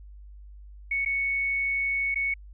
sine tone with dropouts, 2217 Hz, C#7, in tune, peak -24 dBFS, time 0.91-2.34 s, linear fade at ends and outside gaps 5 ms, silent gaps 1.05-1.059 / 2.145-2.157 s, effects added 50 Hz sine -43 dBFS peak until 2.53 s

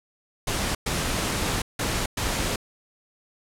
pink noise bursts at uneven times, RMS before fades -26 dBFS, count 4, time 0.47-0.75 / 0.86-1.62 / 1.79-2.06 / 2.17-2.56 s, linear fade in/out 5 ms, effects low-pass 11000 Hz 12 dB/octave

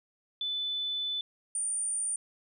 sine tone pair in turn, 3500 / 9057 Hz, A7 / C#9, -10 / +36 cents, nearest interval octave + major third, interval 1646 cents, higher second, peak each -30 / -29 dBFS, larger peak second, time 0.41-1.21 / 1.55-2.16 s, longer first, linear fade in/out 2 ms, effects none

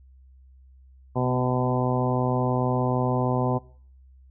harmonic tone with a mistuned harmonic, 126.4 Hz, B2, 41 cents sharp, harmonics 1 / 2 / 3 / 4 / 5 / 6 / 7 / 8, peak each -25 / -28 / -30 / -31 / -32 / -33 / -33 / -34 dBFS, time 1.15-3.59 s, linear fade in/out 20 ms, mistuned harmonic 2, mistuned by -19 cents, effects noise-tail reverb RT60 0.5 s tail -21 dB re dry + added 65 Hz sine -49 dBFS peak until 4.3 s

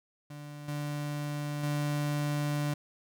35% pulse tone with level steps, 146.83 Hz, D3, in tune, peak -40 / -31 / -27 dBFS, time 0.3-2.74 s, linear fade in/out 5 ms, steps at 0.68 / 1.63 s, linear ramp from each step 5 ms, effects none

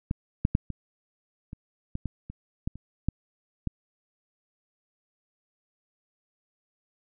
clicks, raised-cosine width 5 ms, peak -15 / -9 / -9 / -21 / -26 / -19 / -18 / -26 / -16 / -29 / -12 / -15 dBFS, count 12, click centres 0.111 / 0.451 / 0.551 / 0.703 / 1.531 / 1.954 / 2.057 / 2.3 / 2.675 / 2.756 / 3.086 / 3.673 s, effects none

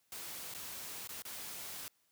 white noise with dropouts, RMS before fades -45 dBFS, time 0.12-1.88 s, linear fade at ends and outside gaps 1 ms, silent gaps 0.539-0.547 / 1.074-1.091 / 1.221-1.252 s, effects white hiss -75 dBFS RMS until 2.11 s + high-pass 60 Hz 12 dB/octave

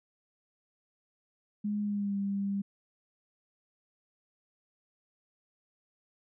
sine tone with pitch glide, 207.7 to 198.78 Hz, G#3 to G3, 0 to +24 cents, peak -29 dBFS, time 1.64-2.62 s, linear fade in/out 10 ms, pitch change -76 cents, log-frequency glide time 1.81-2.17 s, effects none

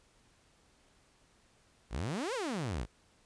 sawtooth exponential two-way sweep, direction up then down, 46.25 to 554.4 to 46.25 Hz, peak -30 dBFS, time 1.9-2.87 s, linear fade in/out 50 ms, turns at 2.34 s, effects pink hiss -67 dBFS RMS until 3.25 s + resampled to 22050 Hz

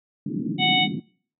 pink band-pass noise, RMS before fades -28 dBFS, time 0.26-1 s, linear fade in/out 5 ms, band 150 to 320 Hz, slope 48 dB/octave
harmonic tone, 740 Hz, F#5, in tune, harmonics 1 / 3 / 4 / 5, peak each -23 / -23 / -23 / -23 dBFS, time 0.58-0.88 s, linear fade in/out 50 ms
effects noise-tail reverb RT60 0.5 s tail -24 dB re dry

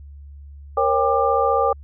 sine tone cluster, 470 / 545 / 796 / 1191 Hz, A#4 / C#5 / G5 / D6, +14 / -29 / +26 / +24 cents, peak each -21 dBFS, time 0.77-1.73 s, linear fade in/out 5 ms, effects added 71 Hz sine -37 dBFS peak until 1.83 s

